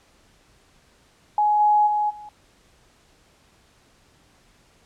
sine tone with level steps, 839 Hz, G#5, 17 cents sharp, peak -16 / -14 / -19 / -37 dBFS, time 1.38-2.29 s, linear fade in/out 2 ms, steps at 1.59 / 1.86 / 2.09 s, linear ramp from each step 20 ms, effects pink hiss -58 dBFS RMS until 4.85 s + low-pass 9000 Hz 12 dB/octave

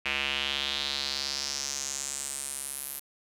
square tone with band-pass filter sweep, 69.3 Hz, C#2, in tune, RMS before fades -33 dBFS, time 0.05-3 s, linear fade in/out 10 ms, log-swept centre 2500 to 12000 Hz, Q 3.8, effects none

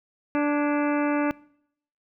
harmonic tone with a mistuned harmonic, 292.7 Hz, D4, 6 cents flat, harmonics 1 / 2 / 3 / 4 / 5 / 6 / 7 / 8 / 9, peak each -22 / -28 / -32 / -34 / -36 / -38 / -39 / -40 / -41 dBFS, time 0.35-1.31 s, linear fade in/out 0 ms, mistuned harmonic 6, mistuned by -78 cents, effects noise-tail reverb RT60 0.7 s tail -23 dB re dry

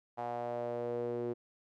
sawtooth tone with band-pass filter sweep, 120 Hz, B2, 49 cents flat, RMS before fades -37 dBFS, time 0.17-1.34 s, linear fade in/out 20 ms, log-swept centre 770 to 390 Hz, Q 4.5, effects none

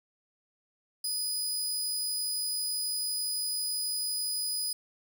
20% pulse tone, 4973 Hz, D#8, 2 cents flat, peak -24 dBFS, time 1.04-4.73 s, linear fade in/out 5 ms, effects none

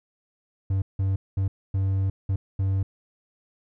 triangle tone bursts at uneven times, 96.5 Hz, G2, 27 cents flat, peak -19 dBFS, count 6, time 0.7-0.82 / 0.99-1.16 / 1.37-1.48 / 1.74-2.1 / 2.29-2.36 / 2.59-2.83 s, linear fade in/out 5 ms, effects none

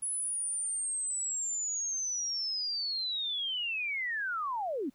sine linear sweep, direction down, 10300 to 233.1 Hz, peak -31 dBFS, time 0.02-4.9 s, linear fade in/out 10 ms, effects pink hiss -70 dBFS RMS until 4.94 s

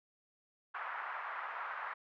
pink band-pass noise, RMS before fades -42 dBFS, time 0.74-1.94 s, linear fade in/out 10 ms, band 910 to 1700 Hz, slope 24 dB/octave, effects none

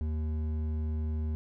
triangle tone with hard clipping, 77.78 Hz, D#2, in tune, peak -31 dBFS, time 0.01-1.35 s, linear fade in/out 0 ms, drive 12 dB, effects none

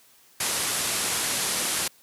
white low-pass noise, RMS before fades -27 dBFS, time 0.4-1.88 s, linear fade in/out 5 ms, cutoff 12000 Hz, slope 96 dB/octave, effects white hiss -57 dBFS RMS until 2.02 s + high-pass 100 Hz 12 dB/octave

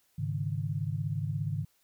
sine chord, Ab suspended fourth, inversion none, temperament equal, 103.83 / 138.59 / 155.56 Hz, Ab2 / Db3 / Eb3, 0 / 0 / 0 cents, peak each -34 dBFS, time 0.18-1.65 s, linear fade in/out 10 ms, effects white hiss -70 dBFS RMS until 1.83 s

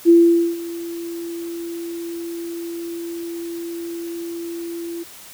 sine tone with ADSR envelope, 338.9 Hz, E4, 48 cents sharp, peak -6 dBFS, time 0.05-5.04 s, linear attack 40 ms, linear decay 470 ms, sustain -20 dB, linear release 18 ms, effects white hiss -41 dBFS RMS until 5.33 s

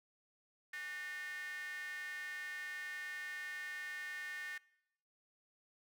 square tone with high-pass filter, 164.81 Hz, E3, in tune, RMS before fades -45 dBFS, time 0.73-4.58 s, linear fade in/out 5 ms, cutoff 1800 Hz, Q 8.2, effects noise-tail reverb RT60 0.9 s tail -24 dB re dry

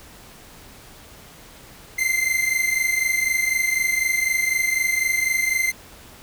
45% pulse tone pair together, 2069 / 2093 Hz, C7 / C7, -20 / 0 cents, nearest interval unison, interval 20 cents, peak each -22 dBFS, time 1.98-5.72 s, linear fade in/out 10 ms, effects pink hiss -45 dBFS RMS until 6.22 s

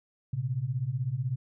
sine beating tone pair, 117.4 / 133.4 Hz, A#2 / C3, +13 / +34 cents, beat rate 16 Hz, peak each -32 / -30 dBFS, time 0.33-1.36 s, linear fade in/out 5 ms, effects none

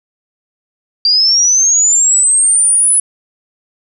sine linear sweep, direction up, 4700 to 10210 Hz, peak -7 dBFS, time 1.05-3 s, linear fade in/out 2 ms, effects none

